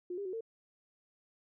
sine tone with pitch steps, 356.6 / 401.9 / 371.1 / 452.3 Hz, F4 / G4 / F#4 / A4, +36 / +43 / +5 / +48 cents, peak -36 dBFS, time 0.1-0.408 s, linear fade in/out 5 ms, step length 77 ms, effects none

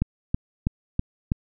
click train, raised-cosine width 5 ms, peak -9 dBFS, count 5, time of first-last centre 0.02-1.319 s, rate 3.08 Hz, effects none

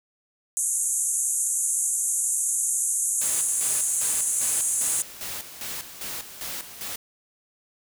white band-pass noise, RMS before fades -25 dBFS, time 0.57-5.02 s, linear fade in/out 0 ms, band 6500 to 11000 Hz, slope 96 dB/octave
white noise with tremolo, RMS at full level -33 dBFS, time 3.21-6.96 s, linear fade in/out 5 ms, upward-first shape square, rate 2.5 Hz, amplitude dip 65%
effects none

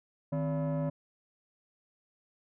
sine tone with frequency modulation, 155.56 Hz, D#3, in tune, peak -26 dBFS, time 0.32-0.9 s, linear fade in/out 10 ms, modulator 417 Hz, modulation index 0.98, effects tanh soft clip ceiling -28 dBFS

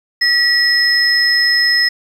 sine tone pair together, 1929 / 5150 Hz, B6 / E8, -41 / -41 cents, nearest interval octave + perfect fourth, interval 1700 cents, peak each -12 dBFS, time 0.21-1.89 s, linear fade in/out 10 ms, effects tanh soft clip ceiling -4 dBFS + 7-bit

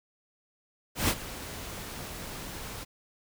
pink noise with ADSR envelope, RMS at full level -24 dBFS, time 0.95-2.85 s, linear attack 140 ms, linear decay 53 ms, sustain -16 dB, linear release 20 ms, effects none

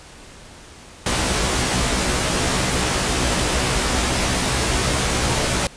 pink noise with comb filter, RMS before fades -20 dBFS, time 1.06-5.67 s, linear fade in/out 2 ms, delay 16 ms, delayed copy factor +0.85, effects pink hiss -42 dBFS RMS until 5.76 s + resampled to 22050 Hz

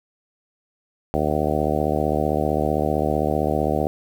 harmonic tone, 75.5 Hz, D2, 48 cents sharp, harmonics 1 / 2 / 3 / 4 / 5 / 6 / 7 / 8 / 9 / 10, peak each -28 / -28 / -28 / -28 / -28 / -28 / -28 / -28 / -28 / -28 dBFS, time 1.14-3.87 s, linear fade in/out 0 ms, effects 8-bit

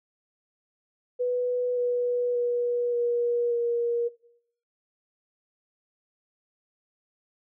sine tone with pitch steps, 493.9 / 488.5 / 483.2 / 477.9 / 472.7 Hz, B4 / B4 / B4 / A#4 / A#4, 0 / -19 / -38 / +43 / +24 cents, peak -23 dBFS, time 1.19-4.09 s, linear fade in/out 20 ms, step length 580 ms, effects noise-tail reverb RT60 0.7 s tail -21 dB re dry

